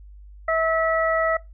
harmonic tone, 649 Hz, E5, 27 cents flat, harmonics 1 / 2 / 3, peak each -21 / -24 / -26 dBFS, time 0.48-1.37 s, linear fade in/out 5 ms, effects noise-tail reverb RT60 0.2 s tail -20 dB re dry + added 50 Hz sine -41 dBFS peak until 1.53 s

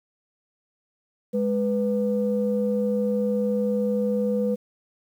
sine tone pair together, 207.7 / 494.3 Hz, G#3 / B4, 0 / +1 cents, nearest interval octave + minor third, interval 1501 cents, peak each -23 dBFS, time 1.33-4.56 s, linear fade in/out 20 ms, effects tanh soft clip ceiling -13 dBFS + 9-bit

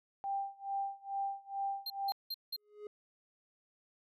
sine tone with tremolo, 790 Hz, G5, 13 cents sharp, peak -32 dBFS, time 0.24-2.12 s, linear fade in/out 0 ms, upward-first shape sine, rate 2.3 Hz, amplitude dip 95%
square tone bursts, 4186 Hz, C8, in tune, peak -37 dBFS, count 4, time 1.86-2.564 s, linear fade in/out 5 ms, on 41 ms, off 180 ms
triangle tone with exponential growth, 417.9 Hz, G#4, 11 cents sharp, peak -38 dBFS, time 2.57-2.87 s, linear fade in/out 2 ms, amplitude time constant 64 ms
effects none

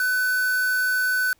triangle tone with quantisation, 1504 Hz, F#6, 28 cents sharp, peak -18 dBFS, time 0-1.33 s, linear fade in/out 2 ms, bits 5, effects pink hiss -63 dBFS RMS until 1.39 s

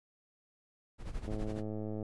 brown noise with tremolo, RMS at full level -37 dBFS, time 0.98-1.64 s, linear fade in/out 50 ms, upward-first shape sine, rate 12 Hz, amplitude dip 75%
click train, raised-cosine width 2 ms, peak -27 dBFS, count 81, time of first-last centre 1.28-2.028 s, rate 107 Hz
effects resampled to 24000 Hz

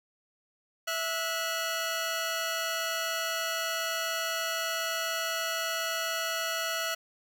15% pulse tone pair together, 657 / 1458 Hz, E5 / F#6, -6 / -26 cents, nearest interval octave + major second, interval 1380 cents, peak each -26 dBFS, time 0.87-6.95 s, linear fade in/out 10 ms, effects none

